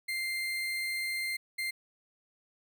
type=tone bursts at uneven times; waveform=35% pulse; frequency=2095 Hz; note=C7; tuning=2 cents sharp; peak=-30 dBFS; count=2; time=0.08-1.37 / 1.58-1.71 s; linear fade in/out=10 ms; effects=none